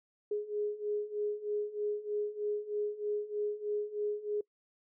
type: beating tone pair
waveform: sine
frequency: 415.3 / 418.5 Hz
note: G#4 / G#4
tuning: 0 / +13 cents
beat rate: 3.2 Hz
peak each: -37 / -34 dBFS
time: 0.31-4.41 s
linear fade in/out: 5 ms
effects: noise-tail reverb RT60 0.1 s tail -23 dB re dry